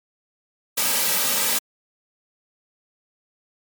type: noise with comb filter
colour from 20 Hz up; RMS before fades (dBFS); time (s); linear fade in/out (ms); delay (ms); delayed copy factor
white; -21; 0.77-1.59; 10; 2.8; -0.65
effects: high-pass 200 Hz 12 dB/octave + MP3 96 kbps